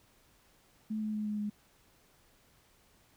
sine tone with pitch steps, 216.4 / 214.3 / 212.2 / 210.1 / 208.1 Hz, A3 / A3 / G#3 / G#3 / G#3, -29 / -45 / +38 / +20 / +4 cents, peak -32 dBFS, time 0.9-1.5 s, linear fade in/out 10 ms, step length 120 ms, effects pink hiss -66 dBFS RMS until 3.16 s

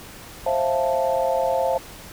sine chord, F major seventh, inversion second, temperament equal with one note detuned, 530.2 / 659.3 / 698.5 / 880 Hz, C5 / E5 / F5 / A5, +23 / 0 / 0 / 0 cents, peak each -22 / -25 / -26 / -26 dBFS, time 0.46-1.78 s, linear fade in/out 5 ms, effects pink hiss -41 dBFS RMS until 2.12 s

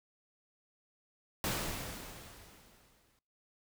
pink noise with exponential decay, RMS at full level -33 dBFS, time 1.44-3.19 s, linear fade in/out 1 ms, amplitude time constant 380 ms, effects noise-tail reverb RT60 0.5 s tail -23 dB re dry

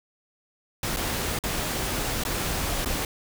pink noise with dropouts, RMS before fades -28 dBFS, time 0.83-3.05 s, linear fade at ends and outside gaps 2 ms, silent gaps 0.963-0.969 / 1.389-1.437 / 2.237-2.25 / 2.848-2.858 s, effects none

